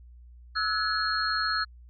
sine tone cluster, 1307 / 1467 / 1689 / 4271 Hz, E6 / F#6 / G#6 / C8, -15 / -15 / +29 / +35 cents, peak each -29 / -32 / -32 / -30 dBFS, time 0.55-1.65 s, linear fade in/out 20 ms, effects added 60 Hz sine -47 dBFS peak until 1.89 s

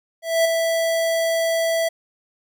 square tone with ADSR envelope, 659.3 Hz, E5, in tune, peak -14 dBFS, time 0.22-1.89 s, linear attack 230 ms, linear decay 8 ms, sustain -5 dB, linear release 11 ms, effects none

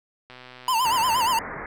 click train, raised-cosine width 0.3 ms, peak -27 dBFS, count 123, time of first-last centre 0.3-1.268 s, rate 126 Hz
square tone with vibrato, 961 Hz, B5, 48 cents flat, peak -20 dBFS, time 0.68-1.39 s, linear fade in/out 2 ms, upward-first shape sine, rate 8.5 Hz, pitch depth 140 cents each way
white low-pass noise, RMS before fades -35 dBFS, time 0.85-1.66 s, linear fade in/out 2 ms, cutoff 2100 Hz, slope 96 dB/octave
effects none

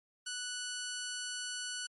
10% pulse tone, 1480 Hz, F#6, in tune, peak -29 dBFS, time 0.26-1.87 s, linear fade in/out 10 ms, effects MP3 48 kbps

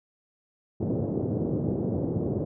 pink band-pass noise, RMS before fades -28 dBFS, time 0.8-2.45 s, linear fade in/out 10 ms, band 100 to 490 Hz, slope 24 dB/octave, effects none

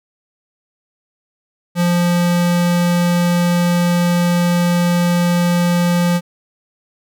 square tone, 174.61 Hz, F3, in tune, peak -13 dBFS, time 1.75-6.21 s, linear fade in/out 50 ms, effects none

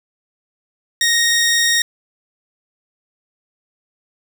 15% pulse tone, 1864.7 Hz, A#6, in tune, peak -7 dBFS, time 1.01-1.82 s, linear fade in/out 2 ms, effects none

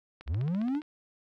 click train, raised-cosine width 0.3 ms, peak -30 dBFS, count 10, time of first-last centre 0.21-0.818 s, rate 14.8 Hz
triangle linear sweep, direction up, 56.8 to 314.5 Hz, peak -25 dBFS, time 0.26-0.82 s, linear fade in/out 50 ms
effects none

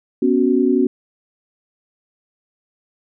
sine chord, B suspended second, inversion none, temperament just, 246.9 / 277.8 / 370.4 Hz, B3 / C#4 / F#4, 0 / +4 / +2 cents, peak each -17 dBFS, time 0.22-0.87 s, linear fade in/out 5 ms, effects none

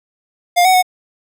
square tone with pitch steps, 705 / 747 / 734 Hz, F5 / F#5 / F#5, +16 / +16 / -14 cents, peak -9 dBFS, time 0.56-0.827 s, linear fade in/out 20 ms, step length 89 ms, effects none

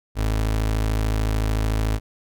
30% pulse tone, 53.6 Hz, A1, 45 cents flat, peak -17 dBFS, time 0.15-2 s, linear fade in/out 50 ms, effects none

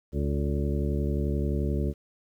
harmonic tone with a mistuned harmonic, 71.4 Hz, D2, 48 cents flat, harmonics 1 / 2 / 3 / 4 / 5 / 6 / 8, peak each -27 / -31 / -33 / -37 / -35 / -37 / -41 dBFS, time 0.12-1.94 s, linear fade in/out 50 ms, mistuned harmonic 6, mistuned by +38 cents, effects 10-bit

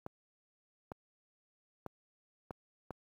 clicks, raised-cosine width 1 ms, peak -27 dBFS, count 5, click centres 0.064 / 0.918 / 1.863 / 2.508 / 2.907 s, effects high-pass 60 Hz 12 dB/octave + 10-bit

